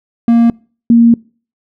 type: tone pair in turn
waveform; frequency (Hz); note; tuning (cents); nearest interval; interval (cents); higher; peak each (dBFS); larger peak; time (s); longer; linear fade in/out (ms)
triangle / sine; 233.1 / 233.1; A#3 / A#3; 0 / 0; unison; 0; neither; -3; neither; 0.28-0.5 / 0.9-1.14; second; 2
effects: noise-tail reverb RT60 0.4 s tail -25 dB re dry